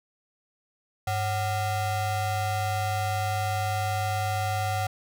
square ring-modulated tone, 324.2 Hz, E4, 29 cents flat, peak -23 dBFS, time 1.07-4.87 s, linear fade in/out 5 ms, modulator 424 Hz, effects none

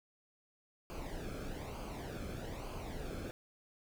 brown noise with flanger, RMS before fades -43 dBFS, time 0.9-3.31 s, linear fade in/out 0 ms, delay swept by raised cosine 0.53 to 1.07 ms, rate 1.1 Hz, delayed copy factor -0.65, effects none

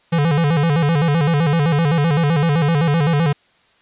square tone with vibrato, 155.56 Hz, D#3, in tune, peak -14 dBFS, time 0.12-3.33 s, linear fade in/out 10 ms, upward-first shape square, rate 7.8 Hz, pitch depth 130 cents each way, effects white hiss -56 dBFS RMS until 3.81 s + resampled to 8000 Hz

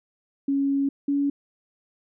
sine tone pair in turn, 277.2 / 282.7 Hz, C#4 / C#4, 0 / +34 cents, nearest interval unison, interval 34 cents, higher second, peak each -20 dBFS, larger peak neither, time 0.48-0.89 / 1.08-1.3 s, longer first, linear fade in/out 5 ms, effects none

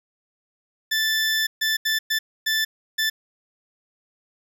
20% pulse tone bursts at uneven times, 1760 Hz, A6, in tune, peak -15 dBFS, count 6, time 0.91-1.47 / 1.61-1.77 / 1.85-1.99 / 2.1-2.19 / 2.46-2.65 / 2.98-3.1 s, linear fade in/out 10 ms, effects none

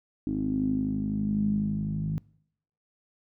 10% pulse tone with low-pass filter sweep, 52 Hz, G#1, 3 cents sharp, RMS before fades -28 dBFS, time 0.27-2.18 s, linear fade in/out 0 ms, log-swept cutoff 290 to 170 Hz, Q 9.2, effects noise-tail reverb RT60 0.7 s tail -24 dB re dry

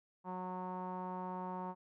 sawtooth tone with low-pass filter, 183.3 Hz, F#3, 16 cents flat, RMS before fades -42 dBFS, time 0.24-1.75 s, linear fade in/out 50 ms, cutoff 970 Hz, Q 7, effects none

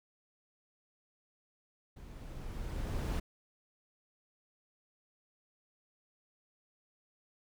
brown noise with level ramp, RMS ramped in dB -50 to -32 dBFS, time 1.96-3.2 s, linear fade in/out 10 ms, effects none

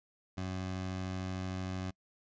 20% pulse tone, 93.2 Hz, F#2, 13 cents sharp, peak -31 dBFS, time 0.37-1.91 s, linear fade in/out 10 ms, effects noise-tail reverb RT60 0.1 s tail -26 dB re dry + resampled to 16000 Hz

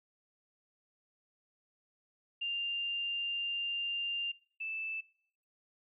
sine tone pair in turn, 2794 / 2637 Hz, F7 / E7, 0 / 0 cents, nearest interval minor second, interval 100 cents, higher first, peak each -33 / -36 dBFS, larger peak first, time 2.41-4.32 / 4.6-5.01 s, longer first, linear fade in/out 10 ms, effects noise-tail reverb RT60 0.7 s tail -24 dB re dry

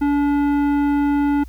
sine tone with tanh clipping, 287.1 Hz, D4, 39 cents flat, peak -17 dBFS, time 0.01-1.44 s, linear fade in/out 10 ms, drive 13 dB, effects added 60 Hz sine -34 dBFS peak until 1.48 s + white hiss -56 dBFS RMS until 1.48 s

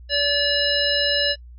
harmonic tone, 576 Hz, D5, 34 cents flat, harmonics 1 / 3 / 5 / 7 / 9, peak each -24 / -24 / -24 / -24 / -24 dBFS, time 0.09-1.36 s, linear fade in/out 50 ms, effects noise-tail reverb RT60 0.1 s tail -25 dB re dry + added 60 Hz sine -39 dBFS peak until 1.58 s

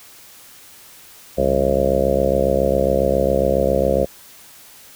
harmonic tone with a mistuned harmonic, 67.3 Hz, C2, 49 cents sharp, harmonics 1 / 2 / 3 / 4 / 5 / 6 / 7 / 8 / 9 / 10, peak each -25 / -29 / -25 / -29 / -28 / -25 / -23 / -18 / -24 / -26 dBFS, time 1.37-4.06 s, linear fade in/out 20 ms, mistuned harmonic 2, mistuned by +130 cents, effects white hiss -44 dBFS RMS until 4.95 s

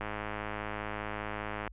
click train, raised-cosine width 0.5 ms, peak -21 dBFS, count 176, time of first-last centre 0.01-1.677 s, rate 105 Hz, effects added 50 Hz sine -47 dBFS peak until 1.72 s + resampled to 8000 Hz

